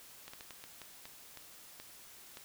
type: slowing click train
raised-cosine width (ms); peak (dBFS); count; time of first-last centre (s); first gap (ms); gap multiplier
0.2; -30; 10; 0.28-2.372; 55; 1.34
effects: white hiss -55 dBFS RMS until 2.44 s